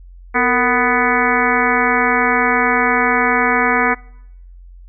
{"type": "harmonic tone with a mistuned harmonic", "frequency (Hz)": 248.1, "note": "B3", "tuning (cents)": 8, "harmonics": [1, 2, 3, 4, 5, 6, 7, 8, 9], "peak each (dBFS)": [-21, -21, -21, -21, -21, -21, -21, -21, -21], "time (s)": [0.34, 3.95], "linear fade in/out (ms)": 20, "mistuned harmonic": 2, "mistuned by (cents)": -120, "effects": ["noise-tail reverb RT60 0.8 s tail -24 dB re dry", "added 44 Hz sine -36 dBFS peak until 4.88 s"]}